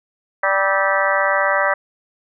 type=harmonic tone with a mistuned harmonic; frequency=195 Hz; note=G3; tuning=9 cents flat; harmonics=3 / 4 / 5 / 6 / 7 / 8 / 9 / 10; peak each=-20 / -25 / -24 / -23 / -25 / -22 / -26 / -22 dBFS; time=0.43-1.74 s; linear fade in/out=5 ms; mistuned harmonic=7; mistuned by=-87 cents; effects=none